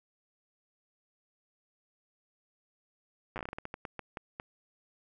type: slowing click train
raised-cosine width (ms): 0.5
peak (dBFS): -23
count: 16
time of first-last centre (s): 3.36-4.399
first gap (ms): 8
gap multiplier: 1.27
effects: none